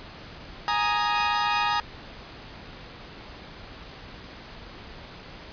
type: chord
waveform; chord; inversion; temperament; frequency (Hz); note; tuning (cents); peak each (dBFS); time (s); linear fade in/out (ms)
sawtooth; Ab suspended second; none; equal with one note detuned; 830.6 / 938.3 / 1244.5; Ab5 / Bb5 / Eb6; 0 / +11 / 0; -23; 0.68-1.8; 0
effects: pink hiss -43 dBFS RMS until 5.52 s + resampled to 11025 Hz